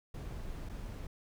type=noise with dropouts; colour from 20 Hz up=brown; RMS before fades=-42 dBFS; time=0.14-1.07 s; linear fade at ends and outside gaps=5 ms; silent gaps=0.69-0.695 s; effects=none